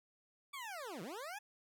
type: linear two-way sweep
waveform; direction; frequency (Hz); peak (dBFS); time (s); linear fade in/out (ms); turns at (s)
20% pulse; down then up; 1165 to 151 to 867; -39; 0.53-1.39; 10; 1.02
effects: none